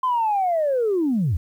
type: linear sweep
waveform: sine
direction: down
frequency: 1043 to 69.3 Hz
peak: -17 dBFS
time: 0.03-1.37 s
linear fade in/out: 5 ms
effects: tanh soft clip ceiling -14 dBFS + 9-bit